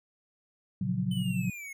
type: chord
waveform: sine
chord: Gb major seventh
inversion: first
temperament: equal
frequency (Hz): 116.54 / 138.59 / 174.61 / 185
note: Bb2 / Db3 / F3 / Gb3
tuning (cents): 0 / 0 / 0 / 0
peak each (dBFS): -34 / -34 / -35 / -30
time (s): 0.81-1.5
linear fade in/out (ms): 5
type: linear sweep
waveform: square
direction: down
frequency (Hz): 3048 to 2154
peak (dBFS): -40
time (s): 1.11-1.73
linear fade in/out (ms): 5
effects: none